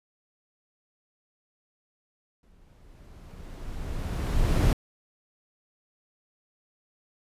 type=noise with exponential growth; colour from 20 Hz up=brown; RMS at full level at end=-19 dBFS; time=2.43-4.73 s; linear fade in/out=2 ms; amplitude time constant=500 ms; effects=resampled to 32000 Hz